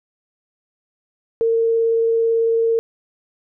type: tone with vibrato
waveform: sine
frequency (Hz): 456.4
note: A#4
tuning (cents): -37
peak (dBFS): -14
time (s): 1.41-2.79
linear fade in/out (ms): 0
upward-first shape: triangle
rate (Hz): 18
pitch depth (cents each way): 8
effects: none